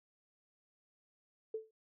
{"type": "tone with exponential decay", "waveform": "sine", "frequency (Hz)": 440, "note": "A4", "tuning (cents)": 0, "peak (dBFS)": -33, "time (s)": [1.54, 1.71], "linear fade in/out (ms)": 5, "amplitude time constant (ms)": 36, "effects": []}